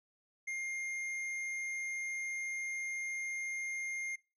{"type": "tone with tanh clipping", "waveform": "triangle", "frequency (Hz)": 2119, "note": "C7", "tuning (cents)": 21, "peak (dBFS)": -38, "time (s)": [0.47, 4.16], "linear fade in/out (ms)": 10, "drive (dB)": 15, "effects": ["noise-tail reverb RT60 0.3 s tail -23 dB re dry", "low-pass 10000 Hz 12 dB/octave"]}